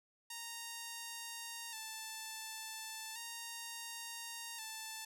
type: tone with vibrato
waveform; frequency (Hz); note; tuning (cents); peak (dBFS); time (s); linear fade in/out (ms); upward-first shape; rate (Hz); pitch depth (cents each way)
5% pulse; 905; A5; +48; -32; 0.3-5.05; 5; square; 0.35; 46
effects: none